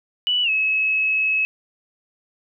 sine tone with pitch glide, 2960 to 2577 Hz, F#7 to E7, 0 to -40 cents, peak -17 dBFS, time 0.27-1.45 s, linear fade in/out 0 ms, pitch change -240 cents, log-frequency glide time 0.43-0.5 s, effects none

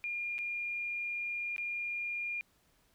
sine tone with dropouts, 2412 Hz, D7, 46 cents sharp, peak -34 dBFS, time 0.04-2.41 s, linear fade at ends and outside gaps 0 ms, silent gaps 0.382-0.388 / 1.563-1.581 s, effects pink hiss -70 dBFS RMS until 2.94 s

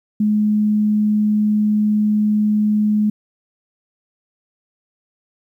sine tone, 211.2 Hz, G#3, 29 cents sharp, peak -13 dBFS, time 0.2-3.1 s, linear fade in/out 5 ms, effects 9-bit

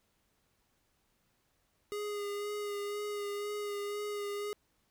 square tone with vibrato, 411.5 Hz, G#4, 16 cents flat, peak -36 dBFS, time 1.92-4.53 s, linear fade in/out 0 ms, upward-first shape sine, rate 2 Hz, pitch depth 20 cents each way, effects pink hiss -75 dBFS RMS until 4.9 s

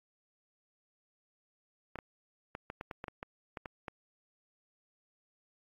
clicks, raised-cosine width 0.5 ms, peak -25 dBFS, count 12, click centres 1.957 / 1.988 / 2.551 / 2.701 / 2.811 / 2.912 / 3.041 / 3.082 / 3.229 / 3.572 / 3.658 / 3.882 s, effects AAC 48 kbps

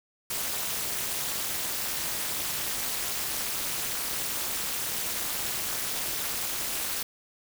white noise with amplitude modulation, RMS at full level -27 dBFS, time 0.3-7.03 s, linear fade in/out 5 ms, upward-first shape sine, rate 279 Hz, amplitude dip 100%, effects none

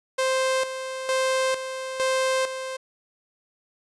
sawtooth tone with tremolo, 523.3 Hz, C5, in tune, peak -17 dBFS, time 0.18-2.77 s, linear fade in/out 10 ms, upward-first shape square, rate 1.1 Hz, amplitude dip 65%, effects resampled to 24000 Hz

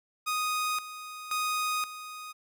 sawtooth tone with tremolo, 1244.5 Hz, D#6, in tune, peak -24 dBFS, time 0.26-2.33 s, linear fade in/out 20 ms, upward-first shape square, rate 0.95 Hz, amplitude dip 75%, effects none

